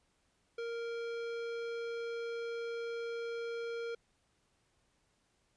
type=tone with hard clipping; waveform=sine; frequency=465.6 Hz; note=A#4; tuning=2 cents flat; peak=-39 dBFS; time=0.58-3.95 s; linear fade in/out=5 ms; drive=15 dB; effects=pink hiss -75 dBFS RMS until 5.56 s + resampled to 22050 Hz